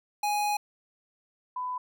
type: tone pair in turn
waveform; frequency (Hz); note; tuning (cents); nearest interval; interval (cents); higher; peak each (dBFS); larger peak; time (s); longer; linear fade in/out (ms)
square / sine; 830.6 / 1000.2; G#5 / B5; 0 / +22; minor third; 322; second; -26 / -30; first; 0.23-0.57 / 1.56-1.78; first; 5
effects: none